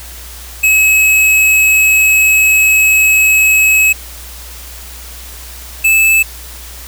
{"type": "tone pair in turn", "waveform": "square", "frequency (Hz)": [2568, 2617], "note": ["E7", "E7"], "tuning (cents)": [-46, -13], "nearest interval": "unison", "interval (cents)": 33, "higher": "second", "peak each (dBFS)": -7, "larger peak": "neither", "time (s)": [[0.63, 3.93], [5.84, 6.23]], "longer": "first", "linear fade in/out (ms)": 10, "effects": ["added 60 Hz sine -31 dBFS peak until 6.87 s", "white hiss -32 dBFS RMS until 6.87 s"]}